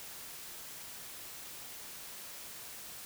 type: silence
effects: white hiss -47 dBFS RMS until 3.05 s